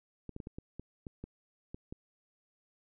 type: clicks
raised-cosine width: 3 ms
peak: -29 dBFS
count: 10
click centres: 0.293 / 0.364 / 0.402 / 0.471 / 0.585 / 0.796 / 1.068 / 1.24 / 1.745 / 1.925 s
effects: none